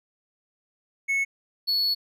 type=tone pair in turn; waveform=triangle; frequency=2200 / 4400 Hz; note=C#7 / C#8; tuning=-14 / -14 cents; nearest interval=octave; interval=1200 cents; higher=second; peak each=-20 dBFS; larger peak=neither; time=1.08-1.25 / 1.67-1.95 s; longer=second; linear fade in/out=20 ms; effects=none